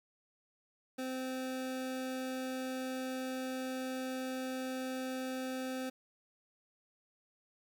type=tone; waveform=25% pulse; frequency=259 Hz; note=C4; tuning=17 cents flat; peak=-33 dBFS; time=0.98-5.9 s; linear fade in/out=10 ms; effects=12-bit